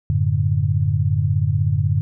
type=tone cluster; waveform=sine; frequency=92.7 / 109.2 / 144.8 Hz; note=F#2 / A2 / D3; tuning=+4 / -13 / -24 cents; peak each=-20 dBFS; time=0.1-2.01 s; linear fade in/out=0 ms; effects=none